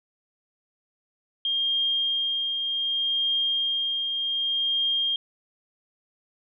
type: tone with tremolo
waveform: sine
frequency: 3216 Hz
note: G7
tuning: 44 cents sharp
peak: -21 dBFS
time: 1.45-5.16 s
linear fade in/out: 2 ms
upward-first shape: triangle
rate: 0.66 Hz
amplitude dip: 40%
effects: none